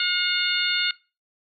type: harmonic tone with a mistuned harmonic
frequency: 719 Hz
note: F#5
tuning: 50 cents flat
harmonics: 2 / 3 / 4 / 5 / 6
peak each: -27 / -28 / -27 / -27 / -28 dBFS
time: 0-0.91 s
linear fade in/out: 2 ms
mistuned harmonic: 4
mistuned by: -16 cents
effects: noise-tail reverb RT60 0.3 s tail -20 dB re dry